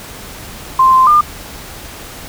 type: tone with pitch steps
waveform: sine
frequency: 1046 / 1040 / 1204 Hz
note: C6 / C6 / D6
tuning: -1 / -11 / +43 cents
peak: -5 dBFS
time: 0.79-1.21 s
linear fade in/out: 5 ms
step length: 140 ms
effects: pink hiss -31 dBFS RMS until 2.28 s